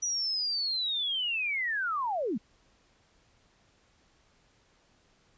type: linear sweep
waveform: sine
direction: down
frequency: 5900 to 180 Hz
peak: -28 dBFS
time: 0.02-2.38 s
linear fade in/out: 10 ms
effects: pink hiss -66 dBFS RMS until 5.37 s + resampled to 16000 Hz